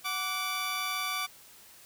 15% pulse tone pair together, 740 / 1162.7 Hz, F#5 / D6, 0 / -18 cents, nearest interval minor sixth, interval 782 cents, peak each -32 / -25 dBFS, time 0.04-1.27 s, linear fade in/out 20 ms, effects white hiss -54 dBFS RMS until 1.85 s

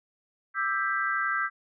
sine chord, E minor seventh, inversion third, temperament just, 1186.7 / 1318.5 / 1582.2 / 1977.8 Hz, D6 / E6 / G6 / B6, +18 / 0 / +16 / +2 cents, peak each -34 / -30 / -28 / -34 dBFS, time 0.54-1.5 s, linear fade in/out 50 ms, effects none

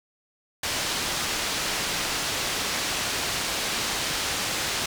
white low-pass noise, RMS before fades -28 dBFS, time 0.63-4.86 s, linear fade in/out 5 ms, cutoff 5700 Hz, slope 12 dB/octave, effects none

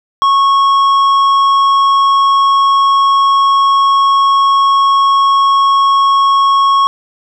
sine tone with tanh clipping, 1100 Hz, C#6, 14 cents flat, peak -8 dBFS, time 0.22-6.87 s, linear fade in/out 0 ms, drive 8 dB, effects none

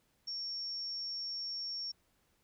sine tone, 5490 Hz, F8, 31 cents flat, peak -37 dBFS, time 0.27-1.92 s, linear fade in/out 10 ms, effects pink hiss -74 dBFS RMS until 2.43 s

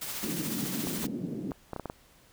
white noise with tremolo, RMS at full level -35 dBFS, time 0.01-1.07 s, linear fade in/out 10 ms, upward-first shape triangle, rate 14 Hz, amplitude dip 40%
white band-pass noise, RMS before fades -35 dBFS, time 0.23-1.51 s, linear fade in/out 0 ms, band 160 to 290 Hz, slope 24 dB/octave
clicks, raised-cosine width 1 ms, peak -21 dBFS, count 8, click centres 0.871 / 1.043 / 1.518 / 1.733 / 1.763 / 1.797 / 1.857 / 1.899 s
effects pink hiss -60 dBFS RMS until 2.32 s

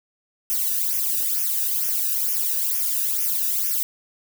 violet noise with flanger, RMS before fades -23 dBFS, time 0.5-3.83 s, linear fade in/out 0 ms, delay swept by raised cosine 0.24 to 0.95 ms, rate 2.2 Hz, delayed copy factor -0.85, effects none

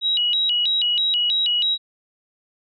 sine tone with vibrato, 3346 Hz, G#7, 12 cents sharp, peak -17 dBFS, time 0.01-1.78 s, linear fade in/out 50 ms, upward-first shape square, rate 3.1 Hz, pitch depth 240 cents each way, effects none

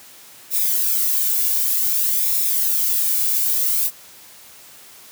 violet noise with flanger, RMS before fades -19 dBFS, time 0.5-3.91 s, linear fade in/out 50 ms, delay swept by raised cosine 0.65 to 1.59 ms, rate 0.54 Hz, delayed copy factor -0.5, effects white hiss -44 dBFS RMS until 5.11 s + high-pass 80 Hz 12 dB/octave

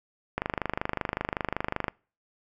click train, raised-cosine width 0.5 ms, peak -12 dBFS, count 39, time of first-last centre 0.38-1.882 s, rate 25.3 Hz, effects noise-tail reverb RT60 0.4 s tail -26 dB re dry

